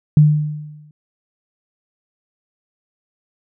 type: tone with exponential decay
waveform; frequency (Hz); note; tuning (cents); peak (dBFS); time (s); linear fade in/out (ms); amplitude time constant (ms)
sine; 150.6; D3; +44; -4; 0.17-0.91; 2; 160
effects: none